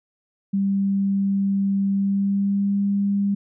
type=tone with pitch glide; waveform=sine; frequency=196.9 to 200.1 Hz; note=G3 to G3; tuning=+8 to +36 cents; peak=-18 dBFS; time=0.53-3.35 s; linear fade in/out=10 ms; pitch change=+28 cents; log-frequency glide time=1.92-2.79 s; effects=none